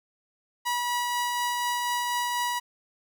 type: tone with tremolo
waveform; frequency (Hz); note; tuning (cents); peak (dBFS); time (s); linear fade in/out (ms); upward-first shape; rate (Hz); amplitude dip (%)
sawtooth; 970; B5; -31; -21; 0.65-2.6; 20; triangle; 4.1; 25
effects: none